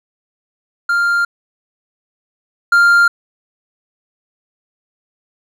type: tone pair in turn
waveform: triangle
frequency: 1396.9 / 1396.9 Hz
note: F6 / F6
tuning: 0 / 0 cents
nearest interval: unison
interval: 0 cents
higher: neither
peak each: -10 / -5 dBFS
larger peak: second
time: 0.89-1.25 / 2.72-3.08 s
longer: neither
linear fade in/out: 5 ms
effects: none